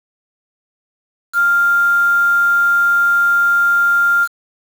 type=tone with quantisation; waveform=sine; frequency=1396.9 Hz; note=F6; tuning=in tune; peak=-10 dBFS; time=1.33-4.28 s; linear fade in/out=50 ms; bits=5; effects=none